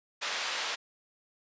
white band-pass noise, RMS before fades -34 dBFS, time 0.21-0.76 s, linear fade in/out 20 ms, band 660 to 4000 Hz, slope 12 dB/octave, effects resampled to 16000 Hz

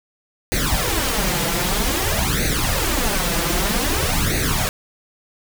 pink noise with flanger, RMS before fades -20 dBFS, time 0.52-4.69 s, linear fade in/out 0 ms, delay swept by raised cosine 0.47 to 5.97 ms, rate 0.52 Hz, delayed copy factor +0.85, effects none

